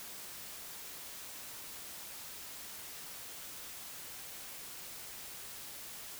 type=silence; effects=white hiss -47 dBFS RMS until 6.19 s